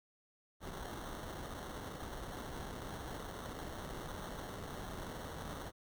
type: noise with sample-and-hold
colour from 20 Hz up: pink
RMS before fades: -45 dBFS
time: 0.6-5.72 s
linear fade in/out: 50 ms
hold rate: 2450 Hz
effects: none